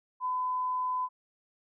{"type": "tone", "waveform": "sine", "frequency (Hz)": 1009, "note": "B5", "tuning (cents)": 37, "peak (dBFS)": -28, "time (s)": [0.2, 1.09], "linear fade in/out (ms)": 50, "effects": []}